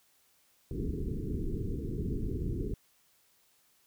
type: low-pass noise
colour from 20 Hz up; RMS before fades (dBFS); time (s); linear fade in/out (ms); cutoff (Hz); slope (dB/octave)
pink; -34; 0.71-2.74; 2; 440; 96
effects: white hiss -68 dBFS RMS until 3.86 s